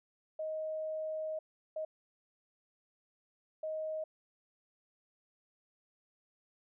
sine tone bursts at uneven times, 627 Hz, D#5, 13 cents sharp, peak -35 dBFS, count 3, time 0.39-1.39 / 1.76-1.85 / 3.63-4.04 s, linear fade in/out 5 ms, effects none

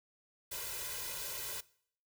white noise with comb filter, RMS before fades -41 dBFS, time 0.51-1.61 s, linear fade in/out 10 ms, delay 2 ms, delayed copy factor +0.95, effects noise-tail reverb RT60 0.6 s tail -21 dB re dry

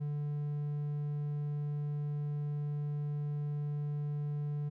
triangle tone, 146.83 Hz, D3, in tune, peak -31 dBFS, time 0-4.7 s, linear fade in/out 20 ms, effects none

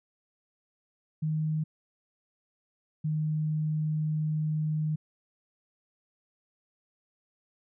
sine tone pair in turn, 155.56 / 154.31 Hz, D#3 / D#3, 0 / -14 cents, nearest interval unison, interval 14 cents, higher first, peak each -26 dBFS, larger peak neither, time 1.22-1.64 / 3.04-4.96 s, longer second, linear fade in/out 10 ms, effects none

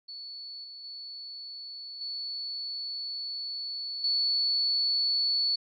sine tone with level steps, 4435 Hz, C#8, in tune, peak -39 / -42 / -39 / -33 / -24 dBFS, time 0.08-5.56 s, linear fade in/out 10 ms, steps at 0.64 / 0.84 / 2.01 / 4.04 s, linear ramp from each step 2 ms, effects none

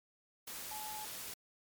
sine tone in noise, 856 Hz, A5, 48 cents flat, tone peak -44 dBFS, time 0.71-1.05 s, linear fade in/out 5 ms, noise white, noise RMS -45 dBFS, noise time 0.47-1.34 s, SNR -2 dB, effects MP3 96 kbps

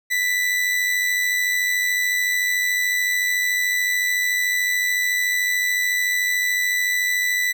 40% pulse tone with amplitude modulation, 1981 Hz, B6, 5 cents sharp, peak -16 dBFS, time 0.1-7.53 s, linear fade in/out 20 ms, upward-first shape sine, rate 93.7 Hz, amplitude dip 40%, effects none

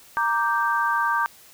sine chord, G minor, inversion first, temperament equal, 932.3 / 1174.7 / 1568 Hz, Bb5 / D6 / G6, 0 / 0 / 0 cents, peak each -24 dBFS, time 0.17-1.26 s, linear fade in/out 0 ms, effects white hiss -50 dBFS RMS until 1.53 s

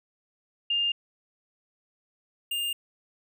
sine / square tone pair in turn, 2810 / 2810 Hz, F7 / F7, +10 / +10 cents, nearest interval unison, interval 0 cents, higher neither, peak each -23 / -28 dBFS, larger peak first, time 0.7-0.92 / 2.51-2.73 s, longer neither, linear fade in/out 5 ms, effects none

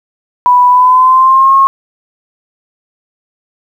sine tone with pitch glide, 987.8 to 1083.4 Hz, B5 to C#6, 0 to -40 cents, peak -3 dBFS, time 0.46-1.67 s, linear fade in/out 0 ms, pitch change +160 cents, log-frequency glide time 0.69-1.55 s, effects 7-bit

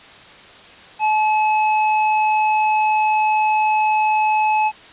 square tone, 859 Hz, A5, 42 cents flat, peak -15 dBFS, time 0.99-4.72 s, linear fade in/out 50 ms, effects white hiss -42 dBFS RMS until 4.92 s + resampled to 8000 Hz

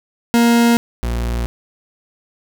40% pulse tone pair in turn, 234.9 / 58.73 Hz, A#3 / A#1, +13 / +14 cents, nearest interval 2 octaves, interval 2399 cents, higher first, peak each -9 / -17 dBFS, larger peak first, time 0.34-0.77 / 1.03-1.46 s, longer neither, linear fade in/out 0 ms, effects none

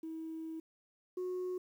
sine tone pair in turn, 321.8 / 365 Hz, E4 / F#4, -42 / -24 cents, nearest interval major second, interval 218 cents, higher second, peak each -39 / -33 dBFS, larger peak second, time 0.03-0.6 / 1.17-1.58 s, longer first, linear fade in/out 5 ms, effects tanh soft clip ceiling -34 dBFS + 11-bit

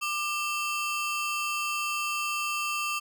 40% pulse ring-modulated tone, 1934 Hz, B6, 37 cents flat, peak -24 dBFS, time 0.01-3 s, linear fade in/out 20 ms, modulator 742 Hz, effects none

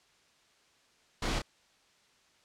pink noise with echo, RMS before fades -33 dBFS, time 1.22-1.39 s, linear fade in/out 5 ms, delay 30 ms, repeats 1, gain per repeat -4 dB, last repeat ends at 1.42 s, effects white hiss -66 dBFS RMS until 2.44 s + low-pass 6000 Hz 12 dB/octave

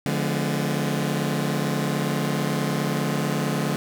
sawtooth chord, D diminished seventh, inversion none, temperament just, 146.83 / 176.2 / 211.4 / 253.7 Hz, D3 / F3 / Ab3 / Cb4, 0 / +16 / +31 / +47 cents, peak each -22 / -25 / -24 / -27 dBFS, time 0.06-3.76 s, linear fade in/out 0 ms, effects none

